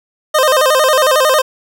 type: tone with vibrato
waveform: 25% pulse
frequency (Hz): 566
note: C#5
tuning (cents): +36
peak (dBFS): -5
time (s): 0.34-1.42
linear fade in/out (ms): 10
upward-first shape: square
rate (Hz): 11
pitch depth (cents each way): 140
effects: none